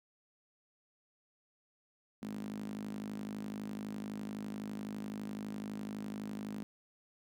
sawtooth tone with high-pass filter, 51.91 Hz, G#1, in tune, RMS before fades -42 dBFS, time 2.22-6.63 s, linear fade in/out 0 ms, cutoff 220 Hz, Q 7, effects none

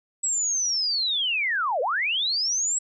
sine linear two-way sweep, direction down then up, 7840 to 466.2 to 7840 Hz, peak -22 dBFS, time 0.23-2.79 s, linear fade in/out 10 ms, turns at 1.81 s, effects none

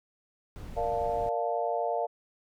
brown noise, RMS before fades -41 dBFS, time 0.56-1.29 s, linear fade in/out 0 ms
sine chord, Bb major seventh, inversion none, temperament equal, 466.2 / 587.3 / 698.5 / 880 Hz, Bb4 / D5 / F5 / A5, 0 / 0 / 0 / 0 cents, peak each -33 / -33 / -30 / -36 dBFS, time 0.76-2.07 s, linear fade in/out 20 ms
effects none

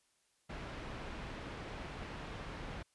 pink low-pass noise, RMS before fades -45 dBFS, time 0.49-2.83 s, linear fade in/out 10 ms, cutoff 2800 Hz, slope 12 dB/octave, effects white hiss -75 dBFS RMS until 2.94 s + resampled to 24000 Hz

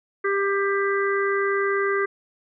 harmonic tone, 396.5 Hz, G4, 20 cents sharp, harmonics 1 / 3 / 4 / 5, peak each -22 / -27 / -28 / -29 dBFS, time 0.24-2.06 s, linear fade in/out 10 ms, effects none

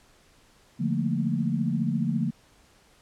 sine chord, Bb major seventh, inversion first, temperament just, 145.68 / 174.81 / 218.5 / 233.1 Hz, D3 / F3 / A3 / Bb3, -14 / +2 / -12 / 0 cents, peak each -29 dBFS, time 0.79-2.31 s, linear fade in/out 20 ms, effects pink hiss -59 dBFS RMS until 3.01 s + low-pass 10000 Hz 12 dB/octave

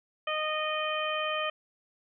harmonic tone, 617 Hz, D#5, 15 cents flat, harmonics 1 / 2 / 3 / 4 / 5, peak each -33 / -33 / -38 / -36 / -36 dBFS, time 0.27-1.5 s, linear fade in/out 5 ms, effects none

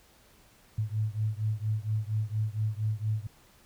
sine beating tone pair, 106.2 / 110.5 Hz, G#2 / A2, +39 / +8 cents, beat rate 4.3 Hz, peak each -30 / -31 dBFS, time 0.78-3.27 s, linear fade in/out 5 ms, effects pink hiss -60 dBFS RMS until 3.65 s

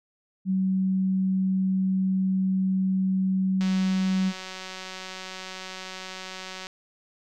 sine tone, 189.2 Hz, F#3, 39 cents sharp, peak -21 dBFS, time 0.45-4.33 s, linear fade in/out 50 ms
click train, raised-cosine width 0.2 ms, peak -20 dBFS, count 573, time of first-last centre 3.61-6.669 s, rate 187 Hz
effects none

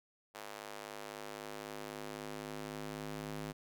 square tone with high-pass filter sweep, 51.91 Hz, G#1, in tune, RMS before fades -45 dBFS, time 0.34-3.53 s, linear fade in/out 20 ms, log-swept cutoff 630 to 170 Hz, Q 0.89, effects none

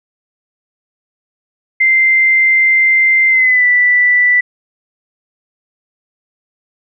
sine tone with pitch glide, 2085 to 1973.7 Hz, C7 to B6, -7 to -2 cents, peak -7 dBFS, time 1.8-4.41 s, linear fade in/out 10 ms, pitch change -95 cents, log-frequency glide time 3.29-3.66 s, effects none

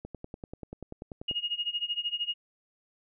click train, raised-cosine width 2 ms, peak -26 dBFS, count 14, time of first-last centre 0.05-1.312 s, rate 10.3 Hz
sine tone with tremolo, 2866 Hz, F7, 44 cents sharp, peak -26 dBFS, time 1.28-2.34 s, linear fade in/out 5 ms, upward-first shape sine, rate 13 Hz, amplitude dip 90%
effects none

